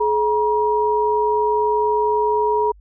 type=tone pair together; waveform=sine; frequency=425 / 954 Hz; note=G#4 / A#5; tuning=+40 / +40 cents; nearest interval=octave + major second; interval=1400 cents; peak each=-18 dBFS; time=0-2.72 s; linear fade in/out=10 ms; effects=added 50 Hz sine -44 dBFS peak until 2.8 s